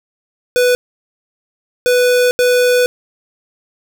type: tone bursts at uneven times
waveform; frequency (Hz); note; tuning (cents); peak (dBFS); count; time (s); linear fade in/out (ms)
square; 494.7; B4; +3; -10; 3; 0.56-0.75 / 1.86-2.31 / 2.39-2.86; 0
effects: none